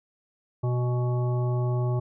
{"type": "harmonic tone with a mistuned harmonic", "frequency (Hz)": 123.47, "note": "B2", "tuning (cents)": 0, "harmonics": [1, 3, 5, 7, 9], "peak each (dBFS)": [-23, -33, -37, -40, -42], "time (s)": [0.63, 2], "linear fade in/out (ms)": 10, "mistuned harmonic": 7, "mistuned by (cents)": -35, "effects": []}